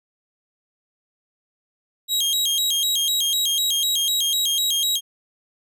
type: tone with vibrato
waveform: sawtooth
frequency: 3520 Hz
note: A7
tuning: in tune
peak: -16 dBFS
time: 2.08-5.01 s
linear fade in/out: 50 ms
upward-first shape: square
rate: 4 Hz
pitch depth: 150 cents each way
effects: none